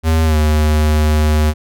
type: tone with pitch glide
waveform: square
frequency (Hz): 80.3 to 76.41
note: E2 to D#2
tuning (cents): -45 to -31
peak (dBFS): -11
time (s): 0.03-1.54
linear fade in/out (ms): 50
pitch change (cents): -86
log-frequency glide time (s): 0.24-0.37
effects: none